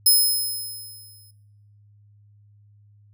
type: tone with exponential decay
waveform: 5% pulse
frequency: 5140 Hz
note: E8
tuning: 45 cents flat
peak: -6 dBFS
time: 0.06-1.31 s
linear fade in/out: 5 ms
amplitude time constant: 270 ms
effects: noise-tail reverb RT60 1.0 s tail -21 dB re dry + added 103 Hz sine -51 dBFS peak until 3.13 s